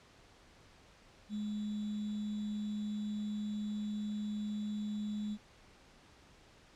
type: tone with sample-and-hold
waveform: sine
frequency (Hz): 210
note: G#3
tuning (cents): +19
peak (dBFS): -35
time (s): 1.29-5.38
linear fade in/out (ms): 50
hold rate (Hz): 3675
effects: pink hiss -61 dBFS RMS until 6.75 s + low-pass 6000 Hz 12 dB/octave